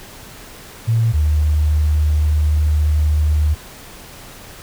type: tone pair in turn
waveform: sine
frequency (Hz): 113.6 / 75.82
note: A#2 / D#2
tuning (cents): -44 / -44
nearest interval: perfect fifth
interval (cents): 700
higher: first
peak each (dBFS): -12 / -12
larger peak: neither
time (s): 0.87-1.13 / 1.13-3.55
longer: second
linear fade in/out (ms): 20
effects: pink hiss -38 dBFS RMS until 4.62 s